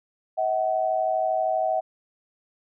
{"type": "tone pair together", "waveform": "sine", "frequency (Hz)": [640.4, 753], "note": ["D#5", "F#5"], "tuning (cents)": [50, 30], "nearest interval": "minor third", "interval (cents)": 280, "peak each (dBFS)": [-24, -24], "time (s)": [0.37, 1.81], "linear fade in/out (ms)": 20, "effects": []}